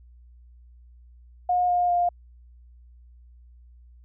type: tone with pitch steps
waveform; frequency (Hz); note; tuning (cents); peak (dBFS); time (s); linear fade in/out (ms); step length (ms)
sine; 718 / 710.6 / 703.2; F5 / F5 / F5; +48 / +30 / +12; -19; 1.49-2.09; 5; 200
effects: added 60 Hz sine -48 dBFS peak until 4.04 s